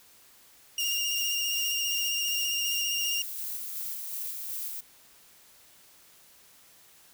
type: tone with vibrato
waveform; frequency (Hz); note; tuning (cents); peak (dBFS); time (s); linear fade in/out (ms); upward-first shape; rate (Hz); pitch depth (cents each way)
25% pulse; 2815; F7; +13; -24; 0.78-3.22; 2; square; 15; 20
type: noise with tremolo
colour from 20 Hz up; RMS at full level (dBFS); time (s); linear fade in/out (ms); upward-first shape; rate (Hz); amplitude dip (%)
violet; -35; 0.79-4.81; 10; square; 2.7; 25
effects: white hiss -57 dBFS RMS until 7.13 s